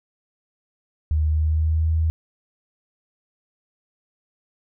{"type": "tone with pitch glide", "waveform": "sine", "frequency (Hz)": [77, 80.13], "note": ["D#2", "E2"], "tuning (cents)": [-17, -49], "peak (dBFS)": -17, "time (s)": [1.11, 2.1], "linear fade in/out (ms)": 0, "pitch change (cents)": 68, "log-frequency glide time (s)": [1.26, 1.91], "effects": []}